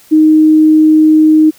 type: tone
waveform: sine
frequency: 311.1 Hz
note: D#4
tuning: in tune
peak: -3 dBFS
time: 0.11-1.51 s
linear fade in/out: 20 ms
effects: white hiss -43 dBFS RMS until 1.58 s